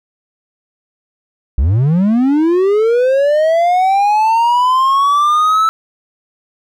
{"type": "linear sweep", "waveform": "triangle", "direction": "up", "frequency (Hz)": [57.2, 1321], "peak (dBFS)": -7, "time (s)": [1.58, 5.69], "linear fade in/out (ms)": 0, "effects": []}